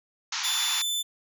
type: band-pass noise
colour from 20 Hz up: white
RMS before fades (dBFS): -31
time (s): 0.32-0.82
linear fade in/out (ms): 5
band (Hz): 780 to 6700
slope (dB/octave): 96
type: tone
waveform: sawtooth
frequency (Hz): 3520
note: A7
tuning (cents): 0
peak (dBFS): -23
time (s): 0.43-1.03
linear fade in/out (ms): 20
effects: none